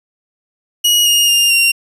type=tone with pitch steps; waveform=sawtooth; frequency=2900 / 2853 / 2808 / 2763 Hz; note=F#7 / F7 / F7 / F7; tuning=-35 / +36 / +9 / -19 cents; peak=-6 dBFS; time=0.84-1.72 s; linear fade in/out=10 ms; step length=220 ms; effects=resampled to 32000 Hz